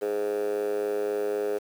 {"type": "tone with high-pass filter", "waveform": "10% pulse", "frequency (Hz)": 103.83, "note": "G#2", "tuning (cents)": 0, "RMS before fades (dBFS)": -28, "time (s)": [0.01, 1.59], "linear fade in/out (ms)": 20, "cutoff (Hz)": 440, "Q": 7.1, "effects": ["low-pass 2000 Hz 12 dB/octave", "8-bit"]}